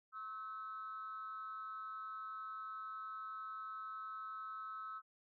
sine tone with amplitude modulation, 1296 Hz, E6, 30 cents flat, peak -40 dBFS, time 0.12-5.02 s, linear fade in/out 50 ms, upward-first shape sine, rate 211 Hz, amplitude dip 70%, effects tanh soft clip ceiling -37 dBFS

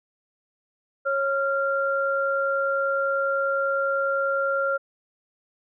sine tone pair together, 548.6 / 1385 Hz, C#5 / F6, -18 / -15 cents, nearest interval octave + major third, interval 1603 cents, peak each -24 dBFS, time 1.05-4.78 s, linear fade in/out 20 ms, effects none

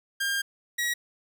sawtooth tone pair in turn, 1605 / 1911.1 Hz, G6 / A#6, +40 / +43 cents, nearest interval minor third, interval 303 cents, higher second, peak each -22 dBFS, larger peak neither, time 0.2-0.42 / 0.78-0.94 s, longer first, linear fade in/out 10 ms, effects none

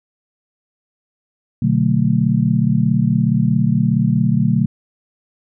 sine chord, B minor seventh, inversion none, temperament just, 123.47 / 148.16 / 185.21 / 222.2 Hz, B2 / D3 / F#3 / A3, 0 / +16 / +2 / +17 cents, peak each -18 dBFS, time 1.62-4.66 s, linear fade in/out 5 ms, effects none

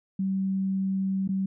sine tone with dropouts, 192.1 Hz, G3, 35 cents flat, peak -24 dBFS, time 0.19-1.46 s, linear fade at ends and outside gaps 5 ms, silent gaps 1.277-1.289 s, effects none

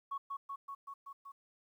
sine tone with echo, 1108.7 Hz, C#6, in tune, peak -35 dBFS, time 0.11-0.18 s, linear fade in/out 10 ms, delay 190 ms, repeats 6, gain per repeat -2 dB, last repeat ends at 1.32 s, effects tanh soft clip ceiling -31 dBFS + 12-bit

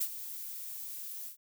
violet noise with ADSR envelope, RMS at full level -30 dBFS, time 0-1.37 s, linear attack 13 ms, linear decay 66 ms, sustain -12 dB, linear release 110 ms, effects none

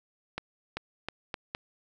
accelerating click train, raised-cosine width 0.3 ms, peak -17 dBFS, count 5, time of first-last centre 0.38-1.549 s, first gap 390 ms, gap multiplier 0.81, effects none

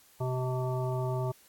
harmonic tone, 127.9 Hz, C3, 39 cents flat, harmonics 1 / 3 / 5 / 7 / 9, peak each -30 / -36 / -37 / -40 / -44 dBFS, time 0.2-1.32 s, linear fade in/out 10 ms, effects white hiss -60 dBFS RMS until 1.48 s + AAC 64 kbps

